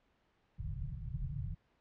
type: low-pass noise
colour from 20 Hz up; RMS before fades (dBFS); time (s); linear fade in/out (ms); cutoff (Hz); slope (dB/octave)
white; -40; 0.58-1.55; 10; 160; 96
effects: pink hiss -74 dBFS RMS until 1.8 s + low-pass 3000 Hz 12 dB/octave